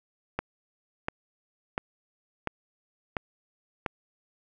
click train, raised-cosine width 0.5 ms, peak -13 dBFS, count 6, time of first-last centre 0.39-3.862 s, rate 1.44 Hz, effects none

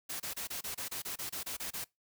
white noise bursts, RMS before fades -39 dBFS, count 13, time 0.09-1.844 s, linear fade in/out 10 ms, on 110 ms, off 27 ms, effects noise-tail reverb RT60 0.2 s tail -24 dB re dry

